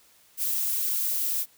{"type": "noise", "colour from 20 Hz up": "violet", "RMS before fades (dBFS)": -27, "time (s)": [0.37, 1.46], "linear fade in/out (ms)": 50, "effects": ["white hiss -59 dBFS RMS until 1.57 s"]}